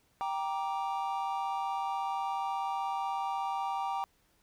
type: chord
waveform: triangle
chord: G minor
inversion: none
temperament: equal with one note detuned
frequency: 784 / 940.4 / 1174.7 Hz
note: G5 / Bb5 / D6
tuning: 0 / +15 / 0 cents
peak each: -32 / -34 / -37 dBFS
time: 0.21-4.04 s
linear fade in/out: 0 ms
effects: pink hiss -70 dBFS RMS until 4.42 s